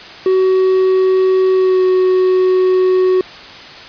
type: tone with pitch glide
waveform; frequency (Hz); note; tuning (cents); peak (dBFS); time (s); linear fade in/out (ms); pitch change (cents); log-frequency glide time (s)
triangle; 375.8 to 370.8; F#4 to F#4; +27 to +4; -7; 0.26-3.21; 2; -23; 1.54-1.83
effects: white hiss -33 dBFS RMS until 3.88 s + resampled to 11025 Hz